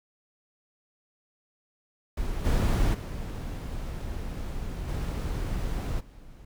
brown noise with level steps, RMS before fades -31 / -23 / -34 / -30 / -48 dBFS, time 2.17-6.45 s, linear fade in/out 5 ms, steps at 2.44 / 2.93 / 4.87 / 5.99 s, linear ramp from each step 20 ms, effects none

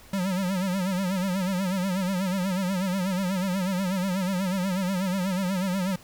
square tone with vibrato, 187.4 Hz, F#3, 22 cents sharp, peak -25 dBFS, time 0.13-5.96 s, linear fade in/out 5 ms, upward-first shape sine, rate 8.2 Hz, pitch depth 100 cents each way, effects pink hiss -51 dBFS RMS until 6.03 s

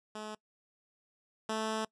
10% pulse tone pair in turn, 214.1 / 219.2 Hz, A3 / A3, -47 / -6 cents, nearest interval unison, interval 41 cents, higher second, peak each -32 / -24 dBFS, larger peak second, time 0.15-0.35 / 1.49-1.85 s, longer second, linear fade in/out 5 ms, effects noise-tail reverb RT60 0.1 s tail -24 dB re dry + resampled to 22050 Hz

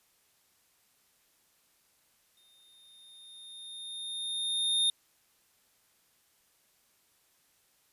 square tone with exponential growth, 3657 Hz, A#7, 34 cents flat, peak -24 dBFS, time 2.37-4.9 s, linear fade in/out 2 ms, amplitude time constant 550 ms, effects white hiss -69 dBFS RMS until 7.92 s + resampled to 32000 Hz

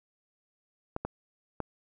clicks, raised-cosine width 1 ms, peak -18 dBFS, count 3, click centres 0.964 / 1.05 / 1.603 s, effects none

